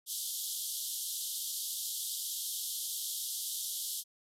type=band-pass noise; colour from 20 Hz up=white; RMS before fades=-38 dBFS; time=0.06-4.04 s; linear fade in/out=50 ms; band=3100 to 14000 Hz; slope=96 dB/octave; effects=none